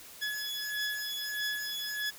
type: beating tone pair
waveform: 20% pulse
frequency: 1695 / 1696.6 Hz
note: G#6 / G#6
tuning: +35 / +36 cents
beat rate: 1.6 Hz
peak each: -31 dBFS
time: 0.21-2.11 s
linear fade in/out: 20 ms
effects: white hiss -50 dBFS RMS until 2.18 s